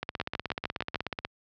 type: two click trains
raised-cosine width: 0.3 ms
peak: -13 / -15 dBFS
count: 6 / 21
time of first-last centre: 0.2-0.958 / 0.03-1.25 s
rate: 6.6 / 16.4 Hz
effects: high-pass 60 Hz 12 dB/octave + low-pass 5000 Hz 12 dB/octave